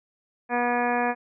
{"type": "harmonic tone", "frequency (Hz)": 242.4, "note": "B3", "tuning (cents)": -32, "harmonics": [1, 2, 3, 4, 5, 6, 7, 8, 9, 10], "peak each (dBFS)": [-29, -29, -26, -30, -35, -40, -30, -41, -38, -37], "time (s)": [0.49, 1.15], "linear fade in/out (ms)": 50, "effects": []}